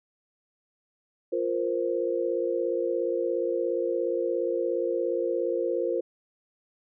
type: chord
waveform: sine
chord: F suspended fourth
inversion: none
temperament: equal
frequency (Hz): 349.2 / 466.2 / 523.3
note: F4 / Bb4 / C5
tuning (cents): 0 / 0 / 0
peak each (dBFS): -29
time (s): 1.32-6.01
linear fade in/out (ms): 10
effects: none